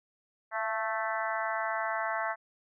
harmonic tone with a mistuned harmonic, 220 Hz, A3, in tune, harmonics 3 / 4 / 5 / 6 / 7 / 8 / 9, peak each -35 / -36 / -37 / -38 / -38 / -39 / -40 dBFS, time 0.51-2.36 s, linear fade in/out 50 ms, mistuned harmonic 3, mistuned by +30 cents, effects none

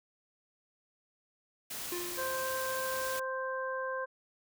white noise, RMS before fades -40 dBFS, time 1.7-3.2 s, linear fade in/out 10 ms
square tone with exponential decay, 352.2 Hz, F4, 15 cents sharp, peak -35 dBFS, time 1.92-2.8 s, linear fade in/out 2 ms, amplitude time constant 190 ms
harmonic tone, 523.3 Hz, C5, in tune, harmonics 1 / 2 / 3, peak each -36 / -38 / -39 dBFS, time 2.17-4.06 s, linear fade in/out 20 ms
effects none

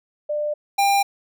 sine / square tone pair in turn, 596 / 798.3 Hz, D5 / G5, +25 / +31 cents, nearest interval perfect fourth, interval 506 cents, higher second, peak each -21 / -16 dBFS, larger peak second, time 0.29-0.54 / 0.78-1.03 s, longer neither, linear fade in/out 10 ms, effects none

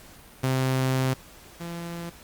sawtooth tone pair in turn, 130.81 / 170.28 Hz, C3 / F3, 0 / -44 cents, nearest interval perfect fourth, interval 456 cents, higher second, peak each -18 / -29 dBFS, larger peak first, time 0.43-1.14 / 1.6-2.1 s, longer first, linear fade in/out 10 ms, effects pink hiss -49 dBFS RMS until 2.23 s + Opus 48 kbps

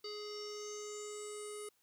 square tone with low-pass filter sweep, 418.7 Hz, G#4, 14 cents sharp, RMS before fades -45 dBFS, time 0.04-1.69 s, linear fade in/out 5 ms, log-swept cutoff 4600 to 9900 Hz, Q 9.3, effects white hiss -75 dBFS RMS until 1.82 s

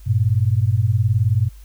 sine beating tone pair, 98.8 / 117.8 Hz, G2 / A#2, +14 / +19 cents, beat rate 19 Hz, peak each -17 dBFS, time 0.06-1.49 s, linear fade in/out 20 ms, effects added 50 Hz sine -38 dBFS peak until 1.64 s + white hiss -54 dBFS RMS until 1.64 s

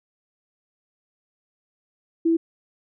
sine tone, 330 Hz, E4, 2 cents sharp, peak -16 dBFS, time 2.25-2.37 s, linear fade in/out 10 ms, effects none

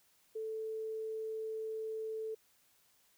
sine tone, 440 Hz, A4, in tune, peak -37 dBFS, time 0.35-2.35 s, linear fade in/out 10 ms, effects white hiss -70 dBFS RMS until 3.17 s

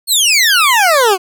20% pulse exponential sweep, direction down, 4437 to 354.4 Hz, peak -3 dBFS, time 0.07-1.18 s, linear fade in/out 50 ms, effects none

